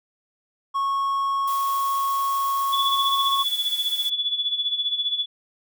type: tone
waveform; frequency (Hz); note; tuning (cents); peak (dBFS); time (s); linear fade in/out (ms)
triangle; 1100; C#6; -14; -19; 0.74-3.44; 20
type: noise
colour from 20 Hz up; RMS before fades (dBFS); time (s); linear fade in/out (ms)
blue; -36; 1.47-4.1; 10
type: tone with tremolo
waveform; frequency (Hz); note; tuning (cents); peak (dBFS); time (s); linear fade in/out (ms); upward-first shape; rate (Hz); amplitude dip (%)
sine; 3432; A7; -44; -19; 2.72-5.26; 20; sine; 15; 70
effects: none